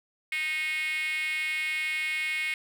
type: tone with high-pass filter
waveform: 5% pulse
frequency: 311.1 Hz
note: D#4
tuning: in tune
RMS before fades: -30 dBFS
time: 0.32-2.54 s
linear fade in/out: 2 ms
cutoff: 2200 Hz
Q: 8.7
effects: none